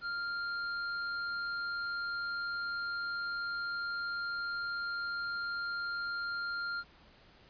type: tone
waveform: square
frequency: 1396.9 Hz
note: F6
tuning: in tune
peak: -35 dBFS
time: 0.01-6.84 s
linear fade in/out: 50 ms
effects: pink hiss -60 dBFS RMS until 7.49 s + resampled to 11025 Hz